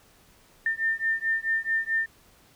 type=beating tone pair; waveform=sine; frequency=1800 / 1804.6 Hz; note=A6 / A6; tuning=+39 / +43 cents; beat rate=4.6 Hz; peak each=-27 dBFS; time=0.66-2.06 s; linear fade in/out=2 ms; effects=pink hiss -58 dBFS RMS until 2.55 s